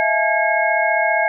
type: tone cluster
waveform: sine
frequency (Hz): 644 / 679 / 856 / 1634 / 2171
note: E5 / F5 / A5 / G#6 / C#7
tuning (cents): -41 / -49 / -48 / -29 / -37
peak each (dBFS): -21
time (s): 0-1.28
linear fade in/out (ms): 0
effects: none